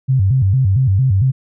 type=tone with vibrato; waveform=sine; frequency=112.8 Hz; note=A2; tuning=44 cents sharp; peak=-10 dBFS; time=0.08-1.32 s; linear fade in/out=20 ms; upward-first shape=square; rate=4.4 Hz; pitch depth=270 cents each way; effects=none